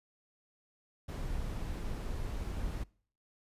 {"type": "noise", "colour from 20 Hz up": "brown", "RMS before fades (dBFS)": -37, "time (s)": [1.08, 2.84], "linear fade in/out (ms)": 10, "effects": ["noise-tail reverb RT60 0.5 s tail -24 dB re dry", "resampled to 32000 Hz"]}